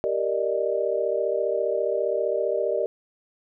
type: chord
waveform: sine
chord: Eb major seventh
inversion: first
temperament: equal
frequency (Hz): 392 / 466.2 / 587.3 / 622.3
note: G4 / Bb4 / D5 / Eb5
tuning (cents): 0 / 0 / 0 / 0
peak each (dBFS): -28 / -27 / -27 / -28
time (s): 0.04-2.86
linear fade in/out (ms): 0
effects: none